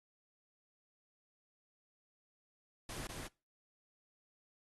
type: noise with echo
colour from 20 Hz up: pink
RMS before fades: -45 dBFS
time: 2.89-3.07 s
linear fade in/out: 2 ms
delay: 200 ms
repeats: 1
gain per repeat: -2 dB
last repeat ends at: 3.27 s
effects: noise-tail reverb RT60 0.3 s tail -23 dB re dry + AAC 32 kbps